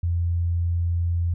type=tone; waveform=sine; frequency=85.7 Hz; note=F2; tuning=32 cents flat; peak=-20 dBFS; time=0.03-1.34 s; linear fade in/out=5 ms; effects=none